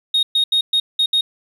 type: tone bursts at uneven times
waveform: sine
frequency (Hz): 3729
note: A#7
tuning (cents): 0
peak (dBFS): -11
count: 6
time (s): 0.14-0.23 / 0.35-0.44 / 0.52-0.61 / 0.73-0.8 / 0.99-1.06 / 1.13-1.21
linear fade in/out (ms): 5
effects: tanh soft clip ceiling -11 dBFS + 8-bit